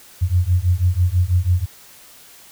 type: beating tone pair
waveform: sine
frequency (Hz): 86.6 / 92.7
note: F2 / F#2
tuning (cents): -14 / +4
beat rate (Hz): 6.1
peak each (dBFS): -17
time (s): 0.21-1.66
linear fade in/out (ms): 20
effects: white hiss -45 dBFS RMS until 2.51 s